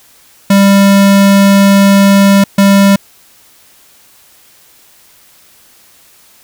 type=tone bursts at uneven times; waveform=square; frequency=197.9 Hz; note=G3; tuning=17 cents sharp; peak=-4 dBFS; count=2; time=0.5-2.44 / 2.58-2.96 s; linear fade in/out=5 ms; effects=white hiss -44 dBFS RMS until 6.43 s